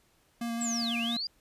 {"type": "tone with vibrato", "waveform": "square", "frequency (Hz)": 233.1, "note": "A#3", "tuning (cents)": 0, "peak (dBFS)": -32, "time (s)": [0.41, 1.17], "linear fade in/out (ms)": 5, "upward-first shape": "square", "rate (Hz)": 6, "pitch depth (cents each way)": 11}
{"type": "linear two-way sweep", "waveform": "sine", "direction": "down then up", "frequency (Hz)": [7902, 2349, 4895], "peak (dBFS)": -31, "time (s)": [0.61, 1.27], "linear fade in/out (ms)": 2, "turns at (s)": 0.97}
{"effects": ["pink hiss -67 dBFS RMS until 1.4 s", "resampled to 32000 Hz"]}